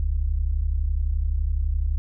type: tone pair together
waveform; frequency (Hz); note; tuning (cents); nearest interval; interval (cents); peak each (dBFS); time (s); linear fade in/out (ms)
sine; 40.69 / 72.5; E1 / D2; -22 / -22; minor seventh; 1000; -23; 0-1.98; 0
effects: none